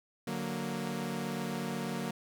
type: chord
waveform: sawtooth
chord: D augmented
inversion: none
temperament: equal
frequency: 146.83 / 185 / 233.1 Hz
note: D3 / F#3 / A#3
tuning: 0 / 0 / 0 cents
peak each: -37 / -34 / -33 dBFS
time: 0.27-2.11 s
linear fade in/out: 5 ms
effects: none